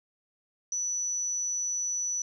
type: tone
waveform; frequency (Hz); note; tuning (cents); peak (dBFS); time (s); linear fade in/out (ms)
sine; 5940; F#8; +6; -28; 0.72-2.22; 2
effects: 11-bit